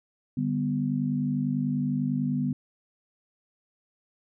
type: chord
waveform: sine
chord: G major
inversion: second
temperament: equal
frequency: 146.83 / 196 / 246.9 Hz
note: D3 / G3 / B3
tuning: 0 / 0 / 0 cents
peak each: -29 / -31 / -27 dBFS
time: 0.37-2.53 s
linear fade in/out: 5 ms
effects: none